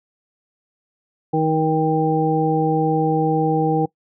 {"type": "harmonic tone", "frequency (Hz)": 158, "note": "D#3", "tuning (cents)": 27, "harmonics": [1, 2, 3, 5], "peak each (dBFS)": [-21, -21, -21, -21], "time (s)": [1.33, 3.86], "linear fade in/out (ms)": 10, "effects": ["noise-tail reverb RT60 0.1 s tail -22 dB re dry"]}